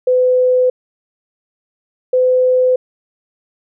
sine tone pair in turn, 505 / 507.8 Hz, B4 / B4, +39 / +48 cents, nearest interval unison, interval 9 cents, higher second, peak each -9 / -9 dBFS, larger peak neither, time 0.07-0.7 / 2.13-2.76 s, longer neither, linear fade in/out 5 ms, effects none

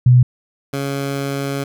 sine / 15% pulse tone pair in turn, 124.5 / 138.99 Hz, B2 / C#3, +14 / +5 cents, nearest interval major second, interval 191 cents, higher second, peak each -6 / -14 dBFS, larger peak first, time 0.06-0.23 / 0.73-1.64 s, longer second, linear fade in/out 5 ms, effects none

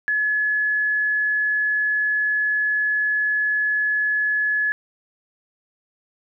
sine tone, 1704 Hz, G#6, 44 cents sharp, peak -18 dBFS, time 0.08-4.72 s, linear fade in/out 0 ms, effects none

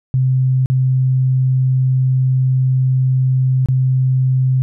sine tone with dropouts, 130 Hz, C3, 11 cents flat, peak -11 dBFS, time 0.14-4.62 s, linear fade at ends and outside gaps 0 ms, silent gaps 0.659-0.7 / 3.659-3.686 s, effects none

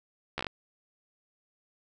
slowing click train, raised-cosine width 0.3 ms, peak -16 dBFS, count 6, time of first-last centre 0.38-0.468 s, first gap 13 ms, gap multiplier 1.15, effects none

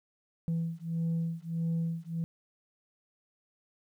sine beating tone pair, 164.81 / 166.41 Hz, E3 / E3, 0 / +17 cents, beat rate 1.6 Hz, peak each -31 dBFS, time 0.48-2.24 s, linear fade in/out 0 ms, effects tanh soft clip ceiling -26 dBFS + 11-bit

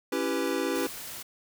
square chord, C# half-diminished seventh, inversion none, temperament equal with one note detuned, 277.2 / 333.5 / 392 / 493.9 Hz, C#4 / E4 / G4 / B4, 0 / +20 / 0 / 0 cents, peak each -33 dBFS, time 0.12-0.87 s, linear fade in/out 5 ms
white noise, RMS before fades -40 dBFS, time 0.75-1.23 s, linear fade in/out 10 ms
effects none

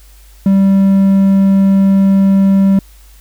triangle tone, 194.8 Hz, G3, 11 cents flat, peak -4 dBFS, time 0.46-2.79 s, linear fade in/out 2 ms, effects added 50 Hz sine -38 dBFS peak until 3.2 s + white hiss -47 dBFS RMS until 3.2 s

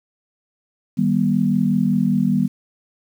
sine chord, Eb augmented, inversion none, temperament equal with one note detuned, 155.56 / 196 / 241.2 Hz, Eb3 / G3 / B3, 0 / 0 / -41 cents, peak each -22 / -18 / -19 dBFS, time 0.97-2.48 s, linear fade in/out 20 ms, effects 8-bit

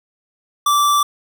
square tone, 1166 Hz, D6, 13 cents flat, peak -13 dBFS, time 0.66-1.03 s, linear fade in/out 5 ms, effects none

